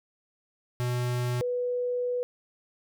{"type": "tone pair in turn", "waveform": ["square", "sine"], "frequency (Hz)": [123.1, 492.4], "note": ["B2", "B4"], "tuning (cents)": [-5, -5], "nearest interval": "2 octaves", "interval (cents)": 2400, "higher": "second", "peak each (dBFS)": [-27, -26], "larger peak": "second", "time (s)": [[0.8, 1.41], [1.41, 2.23]], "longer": "second", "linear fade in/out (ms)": 0, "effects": []}